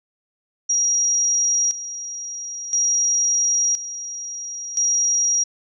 sine tone with tremolo, 5710 Hz, F8, 37 cents sharp, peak -16 dBFS, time 0.69-5.44 s, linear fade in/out 10 ms, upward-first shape square, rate 0.49 Hz, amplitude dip 75%, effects none

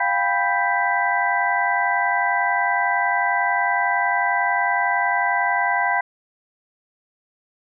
sine tone cluster, 704 / 795 / 986 / 1570 / 1984 Hz, F5 / G5 / B5 / G6 / B6, +14 / +24 / -3 / +2 / +7 cents, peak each -24 dBFS, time 0-6.01 s, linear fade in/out 5 ms, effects none

